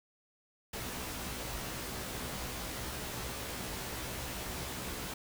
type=noise with comb filter; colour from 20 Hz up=pink; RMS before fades=-40 dBFS; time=0.73-5.14 s; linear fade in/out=5 ms; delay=16 ms; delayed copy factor=+0.75; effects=none